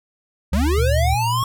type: tone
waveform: sine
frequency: 73.42 Hz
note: D2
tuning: in tune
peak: -17 dBFS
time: 0.52-1.15 s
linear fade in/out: 10 ms
type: linear sweep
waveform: square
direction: up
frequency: 169.3 to 1112 Hz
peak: -20 dBFS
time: 0.53-1.44 s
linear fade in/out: 2 ms
type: tone with vibrato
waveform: sine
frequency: 116.54 Hz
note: A#2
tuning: in tune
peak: -21 dBFS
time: 0.78-1.43 s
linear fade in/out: 0 ms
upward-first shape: sine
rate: 5.6 Hz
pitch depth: 46 cents each way
effects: none